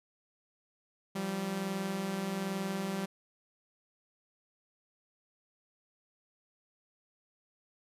sawtooth tone pair together, 173.1 / 194.3 Hz, F3 / G3, -15 / -15 cents, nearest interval major second, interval 200 cents, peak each -36 / -30 dBFS, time 1.15-3.06 s, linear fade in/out 10 ms, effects resampled to 32000 Hz

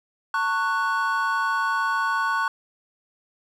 triangle chord, F# minor, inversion first, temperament equal with one note detuned, 902.7 / 1108.7 / 1480 Hz, A5 / C#6 / F#6, +44 / 0 / 0 cents, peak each -26 / -23 / -23 dBFS, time 0.34-2.48 s, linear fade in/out 2 ms, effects none

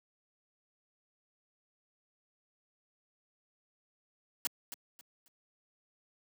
white noise with echo, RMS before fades -32 dBFS, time 4.45-4.47 s, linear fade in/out 0 ms, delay 270 ms, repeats 3, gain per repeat -11 dB, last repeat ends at 5.28 s, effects high-pass 200 Hz 12 dB/octave

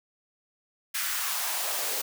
white noise with high-pass filter sweep, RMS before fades -30 dBFS, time 0.94-2.02 s, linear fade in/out 10 ms, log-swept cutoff 1600 to 430 Hz, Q 1.9, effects none

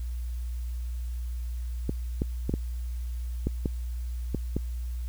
clicks, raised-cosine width 3 ms, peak -14 dBFS, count 8, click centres 1.894 / 2.219 / 2.495 / 2.539 / 3.47 / 3.658 / 4.347 / 4.566 s, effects added 60 Hz sine -30 dBFS peak until 5.08 s + white hiss -56 dBFS RMS until 5.08 s

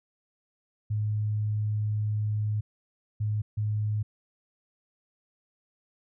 sine tone bursts at uneven times, 106.1 Hz, G#2, 38 cents sharp, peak -25 dBFS, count 3, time 0.9-2.61 / 3.2-3.42 / 3.57-4.03 s, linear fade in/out 10 ms, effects none

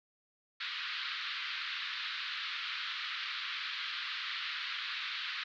white band-pass noise, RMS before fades -39 dBFS, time 0.6-5.44 s, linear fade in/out 10 ms, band 1200 to 4200 Hz, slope 48 dB/octave, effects none

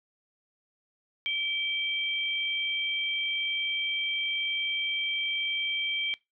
sine tone pair together, 2316 / 3175 Hz, D7 / G7, -25 / +21 cents, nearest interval perfect fourth, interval 546 cents, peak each -30 / -29 dBFS, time 1.26-6.14 s, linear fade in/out 0 ms, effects noise-tail reverb RT60 0.2 s tail -22 dB re dry

